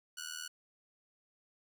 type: tone with amplitude modulation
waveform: 10% pulse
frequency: 1469 Hz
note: F#6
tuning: 13 cents flat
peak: -29 dBFS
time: 0.17-0.48 s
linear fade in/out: 10 ms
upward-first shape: sine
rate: 79.7 Hz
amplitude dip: 90%
effects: none